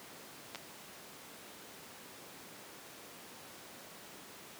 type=clicks; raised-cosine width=0.2 ms; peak=-24 dBFS; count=2; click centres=0.548 / 0.557 s; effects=pink hiss -51 dBFS RMS until 4.59 s + high-pass 200 Hz 12 dB/octave